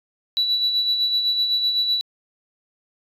sine tone with tremolo, 3941 Hz, B7, 4 cents flat, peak -15 dBFS, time 0.37-2.01 s, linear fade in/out 0 ms, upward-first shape sine, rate 7.9 Hz, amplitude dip 50%, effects tanh soft clip ceiling -13 dBFS

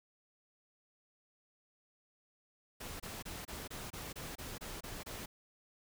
pink noise bursts, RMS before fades -45 dBFS, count 11, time 2.8-5.26 s, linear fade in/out 10 ms, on 200 ms, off 26 ms, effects none

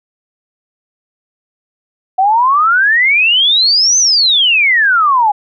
sine exponential two-way sweep, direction up then down, 737 to 6272 to 807 Hz, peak -7 dBFS, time 2.18-5.32 s, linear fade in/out 10 ms, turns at 3.98 s, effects none

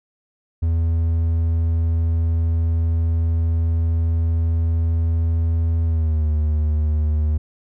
triangle tone with pitch glide, 82.41 to 76.45 Hz, E2 to D#2, 0 to -30 cents, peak -14 dBFS, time 0.62-7.38 s, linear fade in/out 10 ms, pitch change -130 cents, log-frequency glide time 5.85-6.3 s, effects none

